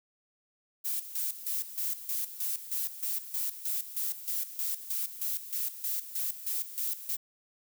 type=noise with tremolo; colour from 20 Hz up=violet; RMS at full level=-32 dBFS; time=0.84-7.17 s; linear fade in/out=20 ms; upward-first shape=square; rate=3.2 Hz; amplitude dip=75%; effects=none